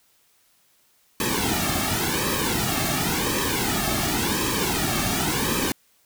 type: noise with flanger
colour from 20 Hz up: pink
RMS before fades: -24 dBFS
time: 1.2-5.72 s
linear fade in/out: 2 ms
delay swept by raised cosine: 1.4 to 2.06 ms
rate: 0.92 Hz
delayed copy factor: -0.85
effects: white hiss -62 dBFS RMS until 6.05 s